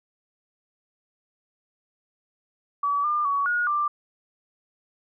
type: tone with pitch steps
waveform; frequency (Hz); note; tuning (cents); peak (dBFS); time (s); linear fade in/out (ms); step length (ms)
sine; 1143 / 1201 / 1127 / 1442 / 1183; D6 / D6 / C#6 / F#6 / D6; -47 / +38 / +28 / -45 / +12; -21; 2.83-3.88; 5; 210
effects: none